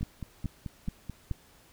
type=two click trains; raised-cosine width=5 ms; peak=-20 / -24 dBFS; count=4 / 7; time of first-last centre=0.03-1.312 / 0.01-1.314 s; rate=2.34 / 4.6 Hz; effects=pink hiss -59 dBFS RMS until 1.72 s